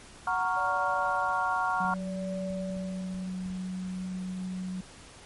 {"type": "chord", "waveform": "sine", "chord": "Gb major seventh", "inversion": "none", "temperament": "equal", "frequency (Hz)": [740, 932.3, 1108.7, 1396.9], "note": ["Gb5", "Bb5", "Db6", "F6"], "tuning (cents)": [0, 0, 0, 0], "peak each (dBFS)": -31, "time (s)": [0.27, 1.94], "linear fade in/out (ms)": 2}
{"type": "tone with tremolo", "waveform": "sine", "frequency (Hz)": 575, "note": "D5", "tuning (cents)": -37, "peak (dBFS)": -34, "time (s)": [0.56, 3.27], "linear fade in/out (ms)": 10, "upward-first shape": "sine", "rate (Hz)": 0.67, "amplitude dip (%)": 85}
{"type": "tone", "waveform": "sine", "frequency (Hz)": 185, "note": "F#3", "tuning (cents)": 0, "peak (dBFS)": -32, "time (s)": [1.8, 4.81], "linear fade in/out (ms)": 5}
{"type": "clicks", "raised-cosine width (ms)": 5, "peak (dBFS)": -35, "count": 7, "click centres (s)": [1.848, 2.505, 2.702, 2.768, 3.145, 3.461, 3.502]}
{"effects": ["pink hiss -50 dBFS RMS until 5.25 s", "MP3 48 kbps"]}